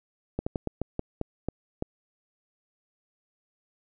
slowing click train, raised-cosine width 2 ms, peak -15 dBFS, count 9, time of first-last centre 0.39-1.824 s, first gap 75 ms, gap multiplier 1.24, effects none

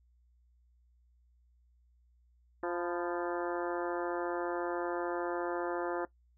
harmonic tone with a mistuned harmonic, 174.61 Hz, F3, in tune, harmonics 2 / 3 / 4 / 5 / 6 / 7 / 8 / 9 / 10, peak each -35 / -39 / -41 / -43 / -45 / -46 / -47 / -48 / -49 dBFS, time 2.63-6.05 s, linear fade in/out 2 ms, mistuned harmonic 6, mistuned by -57 cents, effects noise-tail reverb RT60 0.1 s tail -17 dB re dry + added 60 Hz sine -64 dBFS peak until 6.37 s

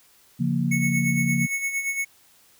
sine chord, Bb minor, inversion first, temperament equal with one note detuned, 140.61 / 174.61 / 233.1 Hz, Db3 / F3 / Bb3, +25 / 0 / 0 cents, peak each -25 dBFS, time 0.39-1.47 s, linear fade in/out 20 ms
square tone with tremolo, 2205 Hz, C#7, 10 cents flat, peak -23 dBFS, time 0.71-2.05 s, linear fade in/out 10 ms, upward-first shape sine, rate 8.7 Hz, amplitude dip 60%
effects white hiss -57 dBFS RMS until 2.59 s

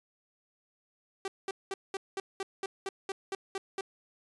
sawtooth tone bursts, 388 Hz, G4, 18 cents flat, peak -29 dBFS, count 12, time 1.25-3.81 s, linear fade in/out 2 ms, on 30 ms, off 200 ms, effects resampled to 22050 Hz

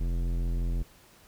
sine tone with tanh clipping, 42.93 Hz, F1, 29 cents flat, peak -28 dBFS, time 0-0.83 s, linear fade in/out 10 ms, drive 16 dB, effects pink hiss -57 dBFS RMS until 1.27 s

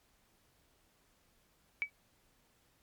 sine tone with exponential decay, 2285 Hz, D7, 48 cents flat, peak -26 dBFS, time 1.82-1.9 s, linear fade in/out 0 ms, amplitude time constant 17 ms, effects pink hiss -71 dBFS RMS until 2.82 s + MP3 96 kbps

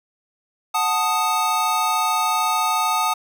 square chord, D# diminished, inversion first, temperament equal, 740 / 880 / 1244.5 Hz, F#5 / A5 / D#6, 0 / 0 / 0 cents, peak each -26 / -23 / -22 dBFS, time 0.74-3.14 s, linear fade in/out 10 ms, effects none

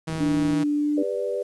sawtooth tone, 160.1 Hz, D#3, 50 cents sharp, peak -23 dBFS, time 0.07-0.64 s, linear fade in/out 10 ms
click train, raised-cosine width 3 ms, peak -25 dBFS, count 17, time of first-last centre 0.1-0.534 s, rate 36.9 Hz
sine tone with pitch glide, 293.7 to 296.4 Hz, D4 to D4, 0 to +16 cents, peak -20 dBFS, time 0.2-1.03 s, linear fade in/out 10 ms, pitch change +16 cents, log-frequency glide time 0.75-0.91 s
sine chord, G major, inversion none, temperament equal with one note detuned, 399.1 / 493.9 / 587.3 Hz, G4 / B4 / D5, +31 / 0 / 0 cents, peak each -29 / -27 / -29 dBFS, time 0.97-1.43 s, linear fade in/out 10 ms
effects resampled to 24000 Hz + 9-bit

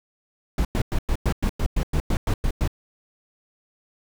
brown noise bursts, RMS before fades -21 dBFS, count 13, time 0.58-2.677 s, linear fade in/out 2 ms, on 69 ms, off 100 ms, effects none

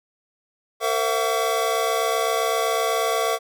square tone cluster, 455.7 / 523 / 669 / 737 / 1137 Hz, A#4 / C5 / E5 / F#5 / C#6, -39 / -1 / +25 / -7 / +44 cents, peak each -26 / -31 / -26 / -30 / -27 dBFS, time 0.8-3.39 s, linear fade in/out 50 ms, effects none

